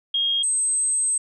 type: tone pair in turn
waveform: sine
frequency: 3252 / 8249 Hz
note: G#7 / C9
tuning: -37 / -26 cents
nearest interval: octave + major third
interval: 1611 cents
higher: second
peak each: -19 dBFS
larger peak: neither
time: 0.14-0.43 / 0.43-1.18 s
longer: second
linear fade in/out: 5 ms
effects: none